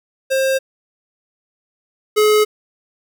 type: tone pair in turn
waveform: square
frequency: 532 / 425.1 Hz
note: C5 / G#4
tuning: +29 / +40 cents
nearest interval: major third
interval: 389 cents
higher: first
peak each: -15 / -11 dBFS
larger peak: second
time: 0.3-0.59 / 2.16-2.45 s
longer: neither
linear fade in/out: 20 ms
effects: none